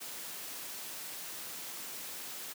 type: noise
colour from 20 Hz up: white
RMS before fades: -43 dBFS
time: 0-2.54 s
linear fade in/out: 20 ms
effects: high-pass 150 Hz 12 dB/octave